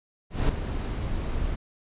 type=noise with ADSR envelope; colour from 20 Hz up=brown; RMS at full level=-20 dBFS; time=0.3-1.56 s; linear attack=190 ms; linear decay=4 ms; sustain=-9 dB; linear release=14 ms; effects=resampled to 8000 Hz

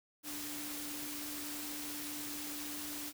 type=tone in noise; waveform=sine; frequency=295.2 Hz; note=D4; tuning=9 cents sharp; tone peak=-46 dBFS; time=0.23-3.13 s; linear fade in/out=50 ms; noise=white; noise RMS=-43 dBFS; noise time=0.23-3.13 s; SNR=-6 dB; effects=none

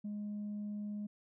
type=tone; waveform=sine; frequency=207.7 Hz; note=G#3; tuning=in tune; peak=-36 dBFS; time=0.04-1.07 s; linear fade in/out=10 ms; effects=tanh soft clip ceiling -36 dBFS

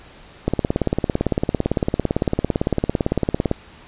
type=click train; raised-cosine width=2 ms; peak=-4 dBFS; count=55; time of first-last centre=0.48-3.514 s; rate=17.8 Hz; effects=pink hiss -45 dBFS RMS until 3.87 s + resampled to 8000 Hz

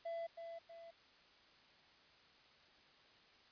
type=tone with echo; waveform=triangle; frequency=670 Hz; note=E5; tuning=28 cents sharp; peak=-39 dBFS; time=0.05-0.27 s; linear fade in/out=10 ms; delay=320 ms; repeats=2; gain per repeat=-6 dB; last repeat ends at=0.91 s; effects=white hiss -66 dBFS RMS until 3.51 s + resampled to 11025 Hz

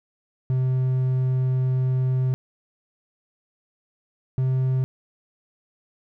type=tone pair in turn; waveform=triangle; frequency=129.2 / 130.17 Hz; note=C3 / C3; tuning=-21 / -9 cents; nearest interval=unison; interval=12 cents; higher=second; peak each=-17 / -17 dBFS; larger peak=neither; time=0.5-2.34 / 4.38-4.84 s; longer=first; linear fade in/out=0 ms; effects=none

